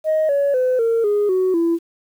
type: tone with pitch steps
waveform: sine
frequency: 626 / 564.2 / 508.5 / 458.3 / 413 / 372.2 / 335.5 Hz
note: D#5 / C#5 / C5 / A#4 / G#4 / F#4 / E4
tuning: +10 / +30 / -50 / -29 / -10 / +10 / +31 cents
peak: -13 dBFS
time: 0.04-1.79 s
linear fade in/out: 50 ms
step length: 250 ms
effects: tanh soft clip ceiling -12 dBFS + 8-bit